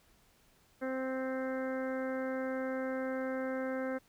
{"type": "harmonic tone", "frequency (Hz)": 261.6, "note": "C4", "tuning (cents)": 0, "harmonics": [1, 2, 3, 4, 5, 6, 7, 8], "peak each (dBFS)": [-37, -36, -48, -51, -48, -45, -52, -52], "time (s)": [0.81, 3.99], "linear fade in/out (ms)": 20, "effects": ["pink hiss -67 dBFS RMS until 4.08 s"]}